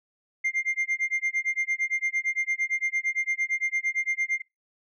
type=tone with tremolo; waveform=sine; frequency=2100 Hz; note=C7; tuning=6 cents sharp; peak=-19 dBFS; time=0.44-4.42 s; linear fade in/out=10 ms; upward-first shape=sine; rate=8.8 Hz; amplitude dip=100%; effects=noise-tail reverb RT60 0.2 s tail -25 dB re dry + tanh soft clip ceiling -21 dBFS